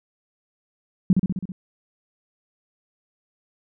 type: tone with echo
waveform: sine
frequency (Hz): 185.8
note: F#3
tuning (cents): +7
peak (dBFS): -11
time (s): 1.1-1.13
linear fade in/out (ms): 2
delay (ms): 65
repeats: 6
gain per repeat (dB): -3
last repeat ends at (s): 1.52
effects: none